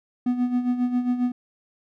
triangle tone with tremolo, 246.9 Hz, B3, in tune, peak -16 dBFS, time 0.26-1.32 s, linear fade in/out 5 ms, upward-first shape sine, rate 7.4 Hz, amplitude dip 65%, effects none

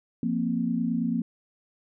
sine chord, F suspended fourth, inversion none, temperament just, 174.61 / 232.8 / 261.9 Hz, F3 / Bb3 / C4, 0 / -2 / +2 cents, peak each -30 / -26 / -30 dBFS, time 0.23-1.22 s, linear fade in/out 2 ms, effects none

